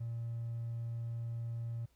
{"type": "tone with hard clipping", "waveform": "triangle", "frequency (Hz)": 116.54, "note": "A#2", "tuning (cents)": 0, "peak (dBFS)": -37, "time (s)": [0, 1.86], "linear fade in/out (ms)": 10, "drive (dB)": 4, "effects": ["added 60 Hz sine -70 dBFS peak until 1.95 s", "pink hiss -75 dBFS RMS until 1.95 s"]}